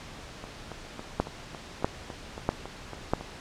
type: two click trains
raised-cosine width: 1 ms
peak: -24 / -9 dBFS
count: 11 / 4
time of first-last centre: 0.44-3.21 / 1.2-3.135 s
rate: 3.61 / 1.55 Hz
effects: pink hiss -44 dBFS RMS until 3.4 s + low-pass 6000 Hz 12 dB/octave